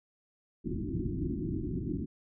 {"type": "low-pass noise", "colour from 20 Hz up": "white", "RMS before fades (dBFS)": -34, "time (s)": [0.64, 2.06], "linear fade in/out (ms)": 20, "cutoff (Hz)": 360, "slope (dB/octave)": 96, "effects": []}